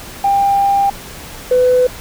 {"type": "tone pair in turn", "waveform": "sine", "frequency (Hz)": [796, 501.4], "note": ["G5", "B4"], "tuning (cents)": [26, 26], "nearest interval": "minor sixth", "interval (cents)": 800, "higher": "first", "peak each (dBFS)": [-9, -7], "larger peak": "second", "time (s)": [[0.24, 0.9], [1.51, 1.87]], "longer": "first", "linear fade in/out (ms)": 5, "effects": ["tanh soft clip ceiling -4 dBFS", "pink hiss -32 dBFS RMS until 2 s"]}